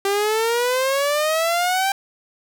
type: exponential sweep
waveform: sawtooth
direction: up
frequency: 392 to 791 Hz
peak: -14 dBFS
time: 0.05-1.92 s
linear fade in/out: 2 ms
effects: none